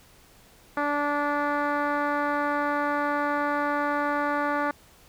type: tone with low-pass filter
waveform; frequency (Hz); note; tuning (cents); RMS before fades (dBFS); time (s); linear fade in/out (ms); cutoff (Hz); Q
10% pulse; 290.7; D4; -18; -26; 0.77-4.71; 2; 1500; 1.3
effects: pink hiss -55 dBFS RMS until 5.08 s